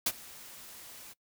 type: noise with ADSR envelope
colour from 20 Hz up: white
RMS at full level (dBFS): -26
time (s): 0.06-1.14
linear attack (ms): 6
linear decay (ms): 48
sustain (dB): -23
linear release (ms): 23
effects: noise-tail reverb RT60 0.1 s tail -21 dB re dry